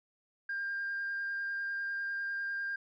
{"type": "tone with vibrato", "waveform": "sine", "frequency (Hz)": 1600, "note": "G6", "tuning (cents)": 35, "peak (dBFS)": -32, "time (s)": [0.49, 2.76], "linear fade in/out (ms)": 5, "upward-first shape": "triangle", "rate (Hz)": 10, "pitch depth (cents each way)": 11, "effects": ["tanh soft clip ceiling -30 dBFS"]}